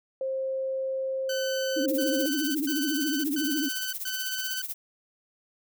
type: tone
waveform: sine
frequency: 530 Hz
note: C5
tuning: 22 cents sharp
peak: -27 dBFS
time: 0.21-2.26 s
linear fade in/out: 2 ms
type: tone bursts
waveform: 15% pulse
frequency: 1518 Hz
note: F#6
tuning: 44 cents sharp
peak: -25 dBFS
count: 5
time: 1.29-4.62 s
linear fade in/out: 5 ms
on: 570 ms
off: 120 ms
type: tone with vibrato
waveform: sine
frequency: 293.7 Hz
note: D4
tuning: in tune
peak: -26 dBFS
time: 1.76-3.69 s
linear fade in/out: 10 ms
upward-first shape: triangle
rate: 14 Hz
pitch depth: 190 cents each way
type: noise with tremolo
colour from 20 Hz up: violet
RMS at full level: -32 dBFS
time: 1.88-4.74 s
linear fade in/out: 2 ms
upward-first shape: sine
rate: 16 Hz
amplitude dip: 80%
effects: none